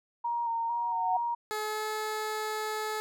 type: tone with vibrato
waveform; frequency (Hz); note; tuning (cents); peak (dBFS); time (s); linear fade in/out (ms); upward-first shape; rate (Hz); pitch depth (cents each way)
sine; 932.3; A#5; 0; -28; 0.24-1.35; 10; square; 2.2; 21
type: tone with exponential growth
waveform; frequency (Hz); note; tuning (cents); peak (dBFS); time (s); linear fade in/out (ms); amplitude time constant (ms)
sine; 740; F#5; 0; -24; 0.52-1.17; 5; 140
type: tone with pitch glide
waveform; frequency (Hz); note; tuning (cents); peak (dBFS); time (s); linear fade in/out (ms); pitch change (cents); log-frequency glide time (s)
15% pulse; 427.6 to 430.8; A4 to A4; -49 to -37; -25; 1.51-3; 0; +12; 1.63-1.87
effects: none